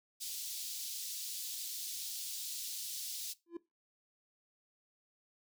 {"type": "high-pass noise", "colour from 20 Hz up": "pink", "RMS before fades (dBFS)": -42, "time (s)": [0.2, 3.34], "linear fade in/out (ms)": 20, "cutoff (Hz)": 3800, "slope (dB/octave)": 24}
{"type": "tone with exponential growth", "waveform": "triangle", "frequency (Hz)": 340, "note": "F4", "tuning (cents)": -46, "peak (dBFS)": -34, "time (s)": [3.46, 3.57], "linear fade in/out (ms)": 5, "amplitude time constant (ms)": 23}
{"effects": ["noise-tail reverb RT60 0.2 s tail -18 dB re dry"]}